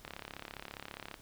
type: click train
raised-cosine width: 0.3 ms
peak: -26 dBFS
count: 39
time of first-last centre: 0.05-1.142 s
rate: 34.8 Hz
effects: pink hiss -58 dBFS RMS until 1.21 s